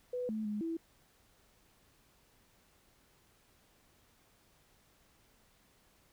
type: tone with pitch steps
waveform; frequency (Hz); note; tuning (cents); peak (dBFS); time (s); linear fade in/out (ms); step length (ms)
sine; 495.9 / 217.4 / 209.5 / 329.3; B4 / A3 / G#3 / E4; +7 / -21 / +15 / -2; -34; 0.13-0.77; 5; 160
effects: pink hiss -68 dBFS RMS until 6.12 s